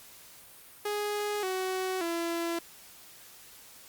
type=tone with pitch steps; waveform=sawtooth; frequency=415.3 / 374.3 / 337.3 Hz; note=G#4 / F#4 / E4; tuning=0 / +20 / +40 cents; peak=-26 dBFS; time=0.85-2.59 s; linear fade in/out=5 ms; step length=580 ms; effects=white hiss -52 dBFS RMS until 3.88 s + Opus 48 kbps